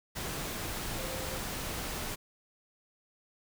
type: tone in noise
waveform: sine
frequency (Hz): 523.3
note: C5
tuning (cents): 0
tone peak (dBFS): -42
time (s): 0.98-1.39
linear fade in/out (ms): 20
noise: pink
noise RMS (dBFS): -37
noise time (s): 0.15-2.16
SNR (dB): -8
effects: none

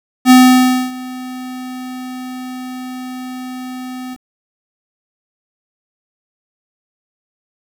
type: tone with ADSR envelope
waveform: square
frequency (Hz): 254.3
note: C4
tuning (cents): -49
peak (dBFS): -3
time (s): 0.25-4.17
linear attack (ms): 54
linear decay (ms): 610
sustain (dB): -23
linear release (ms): 40
effects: 7-bit

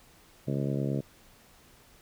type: harmonic tone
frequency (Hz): 69.3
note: C#2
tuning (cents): 0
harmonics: 2 / 3 / 4 / 5 / 6 / 7 / 8 / 9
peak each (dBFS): -30 / -34 / -36 / -38 / -40 / -41 / -42 / -43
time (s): 0.47-1.01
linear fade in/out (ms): 10
effects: pink hiss -58 dBFS RMS until 2.01 s

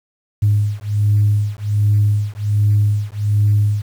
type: beating tone pair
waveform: sine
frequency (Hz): 103.3 / 104.6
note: G#2 / G#2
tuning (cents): -9 / +13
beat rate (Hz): 1.3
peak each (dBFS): -15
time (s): 0.42-3.82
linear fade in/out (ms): 10
effects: tanh soft clip ceiling -6 dBFS + 7-bit

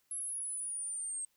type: linear sweep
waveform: sine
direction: down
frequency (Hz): 11000 to 8370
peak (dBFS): -36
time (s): 0.11-1.25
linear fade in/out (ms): 2
effects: white hiss -75 dBFS RMS until 1.36 s

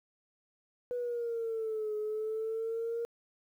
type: exponential two-way sweep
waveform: sine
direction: down then up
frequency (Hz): 492.9 to 423.5 to 468.3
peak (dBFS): -31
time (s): 0.91-3.05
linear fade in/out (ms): 0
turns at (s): 1.95
effects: tanh soft clip ceiling -28 dBFS + 11-bit

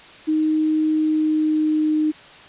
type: tone with pitch glide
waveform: sine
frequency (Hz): 311.1 to 307.7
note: D#4 to D#4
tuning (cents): 0 to -19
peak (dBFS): -16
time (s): 0.27-2.12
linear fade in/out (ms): 20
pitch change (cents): -19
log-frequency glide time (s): 0.89-1.98
effects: white hiss -43 dBFS RMS until 2.48 s + resampled to 8000 Hz

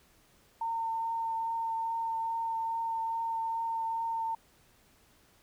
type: tone with vibrato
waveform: sine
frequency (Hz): 909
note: A#5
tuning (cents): -44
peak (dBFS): -30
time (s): 0.61-4.35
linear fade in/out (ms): 5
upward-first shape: triangle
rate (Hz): 2.4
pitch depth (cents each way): 13
effects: pink hiss -64 dBFS RMS until 5.42 s

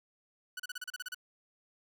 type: tone bursts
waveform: sawtooth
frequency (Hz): 1483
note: F#6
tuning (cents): +4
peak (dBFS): -34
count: 10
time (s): 0.57-1.146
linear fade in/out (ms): 5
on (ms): 27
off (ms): 34
effects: none

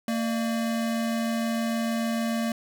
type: tone pair together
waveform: square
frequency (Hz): 228.4 / 598.6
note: A#3 / D5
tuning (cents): -35 / +33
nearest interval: octave + perfect fourth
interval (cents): 1668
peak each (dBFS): -26 / -35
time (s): 0.08-2.52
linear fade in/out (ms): 2
effects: none

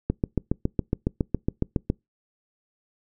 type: click train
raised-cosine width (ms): 3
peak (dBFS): -9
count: 14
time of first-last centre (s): 0.1-1.901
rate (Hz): 7.22
effects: noise-tail reverb RT60 0.2 s tail -26 dB re dry

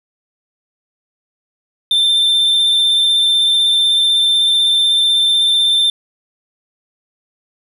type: tone with vibrato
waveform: triangle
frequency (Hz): 3569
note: A7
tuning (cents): +24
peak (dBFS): -9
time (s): 1.91-5.9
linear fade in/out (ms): 2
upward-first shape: triangle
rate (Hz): 16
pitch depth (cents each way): 18
effects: none

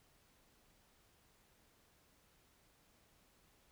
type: silence
effects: pink hiss -71 dBFS RMS until 3.71 s

